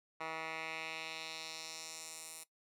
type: tone with band-pass filter sweep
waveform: 10% pulse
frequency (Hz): 160.4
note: E3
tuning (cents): -47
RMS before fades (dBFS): -45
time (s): 0.2-2.44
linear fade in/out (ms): 10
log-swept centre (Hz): 1500 to 10000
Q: 1.6
effects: noise-tail reverb RT60 0.1 s tail -17 dB re dry